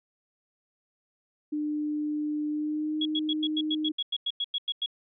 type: tone with pitch glide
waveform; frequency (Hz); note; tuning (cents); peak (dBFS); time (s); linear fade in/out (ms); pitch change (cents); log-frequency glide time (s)
sine; 299.9 to 307.8; D4 to D#4; +36 to -19; -27; 1.52-3.92; 10; +45; 2.49-2.98
type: tone bursts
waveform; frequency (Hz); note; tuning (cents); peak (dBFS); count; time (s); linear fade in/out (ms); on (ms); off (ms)
sine; 3335; G#7; +7; -26; 14; 3.01-4.861; 5; 44; 95
effects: none